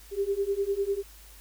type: beating tone pair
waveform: sine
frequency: 392.5 / 402.5 Hz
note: G4 / G4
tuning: +2 / +46 cents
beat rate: 10 Hz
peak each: -29 / -28 dBFS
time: 0.11-1.03 s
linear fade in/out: 50 ms
effects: added 51 Hz sine -50 dBFS peak until 1.4 s + white hiss -53 dBFS RMS until 1.4 s